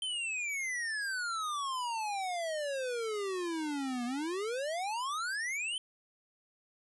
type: exponential two-way sweep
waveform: square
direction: down then up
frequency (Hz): 3132 to 236.7 to 3132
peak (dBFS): -34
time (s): 0.02-5.78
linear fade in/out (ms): 2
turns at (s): 4.05
effects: resampled to 24000 Hz + 12-bit